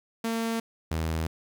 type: tone pair in turn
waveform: sawtooth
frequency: 227.6 / 80.47 Hz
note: A#3 / E2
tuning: -41 / -41 cents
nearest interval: octave + tritone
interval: 1800 cents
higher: first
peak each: -23 dBFS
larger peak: neither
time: 0.24-0.6 / 0.91-1.27 s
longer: neither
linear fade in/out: 5 ms
effects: 10-bit